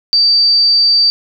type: tone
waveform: sine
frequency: 4640 Hz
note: D8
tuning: 22 cents flat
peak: -7 dBFS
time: 0.13-1.1 s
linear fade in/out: 0 ms
effects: 8-bit